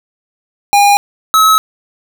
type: tone pair in turn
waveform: square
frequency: 812 / 1289 Hz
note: G#5 / E6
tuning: -39 / -39 cents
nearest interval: minor sixth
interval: 800 cents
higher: second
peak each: -6 dBFS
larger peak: neither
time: 0.73-0.97 / 1.34-1.58 s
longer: neither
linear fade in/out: 0 ms
effects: none